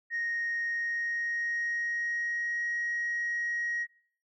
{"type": "tone with pitch glide", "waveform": "sine", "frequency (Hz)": [1864.7, 1890.7], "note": ["A#6", "A#6"], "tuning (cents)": [0, 24], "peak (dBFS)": -28, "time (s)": [0.1, 3.87], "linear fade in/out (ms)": 50, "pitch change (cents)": 24, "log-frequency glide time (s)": [0.69, 2.68], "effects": ["noise-tail reverb RT60 0.5 s tail -21 dB re dry", "tanh soft clip ceiling -26 dBFS"]}